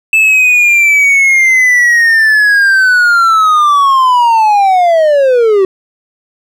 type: linear sweep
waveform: triangle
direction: down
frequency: 2634 to 372.8 Hz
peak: -3 dBFS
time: 0.13-5.65 s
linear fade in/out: 2 ms
effects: none

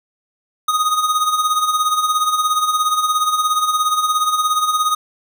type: tone with tremolo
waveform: square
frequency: 1244.5 Hz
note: D#6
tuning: in tune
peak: -13 dBFS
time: 0.68-4.95 s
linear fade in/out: 5 ms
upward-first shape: sine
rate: 17 Hz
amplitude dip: 60%
effects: none

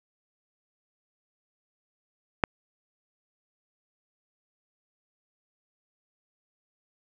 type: click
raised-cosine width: 0.5 ms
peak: -5 dBFS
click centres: 2.438 s
effects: none

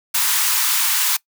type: high-pass noise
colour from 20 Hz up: white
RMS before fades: -18 dBFS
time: 0.14-1.17 s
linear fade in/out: 10 ms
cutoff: 850 Hz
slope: 96 dB/octave
effects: noise-tail reverb RT60 0.1 s tail -22 dB re dry

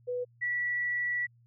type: tone pair in turn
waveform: sine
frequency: 493.9 / 1947.8 Hz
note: B4 / B6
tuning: 0 / -24 cents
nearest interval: 2 octaves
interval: 2376 cents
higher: second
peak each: -30 / -28 dBFS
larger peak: second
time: 0.07-0.25 / 0.41-1.27 s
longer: second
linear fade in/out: 20 ms
effects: added 118 Hz sine -59 dBFS peak until 1.46 s

